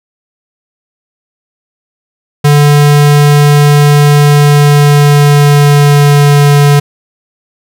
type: tone with pitch glide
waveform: square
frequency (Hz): 146 to 144.24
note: D3 to D3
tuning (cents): -10 to -31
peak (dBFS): -3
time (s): 2.44-6.8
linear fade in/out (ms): 10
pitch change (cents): -21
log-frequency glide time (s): 4.22-6.58
effects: none